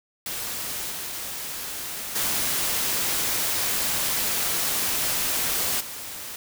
white noise with level steps, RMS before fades -31 / -33 / -25 / -36 dBFS, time 0.26-6.36 s, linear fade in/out 2 ms, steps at 0.91 / 2.15 / 5.8 s, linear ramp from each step 10 ms, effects none

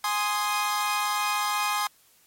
sawtooth chord, Ab major, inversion none, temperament equal, 830.6 / 1046.5 / 1244.5 Hz, Ab5 / C6 / Eb6, 0 / 0 / 0 cents, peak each -25 dBFS, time 0.04-1.87 s, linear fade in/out 2 ms, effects white hiss -60 dBFS RMS until 2.26 s + MP3 64 kbps

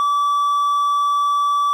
triangle tone, 1154 Hz, D6, 31 cents flat, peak -13 dBFS, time 0-1.73 s, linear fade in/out 0 ms, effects none

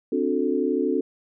sine chord, D dominant seventh, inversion third, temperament equal with one note detuned, 261.6 / 293.7 / 363.2 / 440 Hz, C4 / D4 / F#4 / A4, 0 / 0 / -32 / 0 cents, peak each -26 dBFS, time 0.12-1.01 s, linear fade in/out 5 ms, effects none

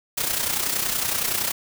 white noise with amplitude modulation, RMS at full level -22 dBFS, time 0.17-1.52 s, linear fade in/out 10 ms, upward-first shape sine, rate 30.7 Hz, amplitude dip 60%, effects none

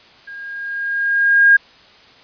sine tone with level ramp, 1622 Hz, G#6, 41 cents flat, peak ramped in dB -31 to -5 dBFS, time 0.27-1.57 s, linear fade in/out 10 ms, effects white hiss -46 dBFS RMS until 2.23 s + resampled to 11025 Hz

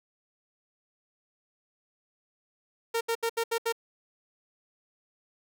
sawtooth tone bursts, 459.9 Hz, A#4, 23 cents flat, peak -22 dBFS, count 6, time 2.94-3.725 s, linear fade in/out 10 ms, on 70 ms, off 73 ms, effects none

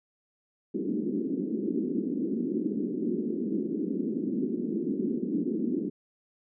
pink band-pass noise, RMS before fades -30 dBFS, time 0.74-5.9 s, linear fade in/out 10 ms, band 200 to 380 Hz, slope 48 dB/octave, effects none

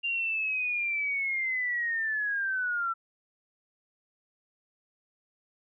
sine linear sweep, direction down, 2794 to 1335 Hz, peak -27 dBFS, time 0.03-2.94 s, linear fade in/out 20 ms, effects none

